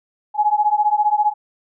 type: beating tone pair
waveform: sine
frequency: 833 / 848 Hz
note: G#5 / G#5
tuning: +5 / +36 cents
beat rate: 15 Hz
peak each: -17 dBFS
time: 0.34-1.34 s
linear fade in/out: 50 ms
effects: none